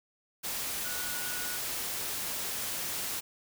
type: tone in noise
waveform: sine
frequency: 1462 Hz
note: F#6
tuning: 21 cents flat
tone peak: -41 dBFS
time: 0.84-1.58 s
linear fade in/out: 20 ms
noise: white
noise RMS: -35 dBFS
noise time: 0.43-3.21 s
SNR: -9 dB
effects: none